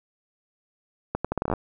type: accelerating click train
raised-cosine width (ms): 1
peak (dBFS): -11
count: 11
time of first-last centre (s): 1.15-1.537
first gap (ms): 96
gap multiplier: 0.77
effects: none